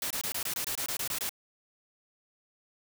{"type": "noise bursts", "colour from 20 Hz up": "white", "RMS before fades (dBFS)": -33, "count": 12, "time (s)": [0.02, 1.293], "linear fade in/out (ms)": 2, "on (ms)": 85, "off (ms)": 23, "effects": []}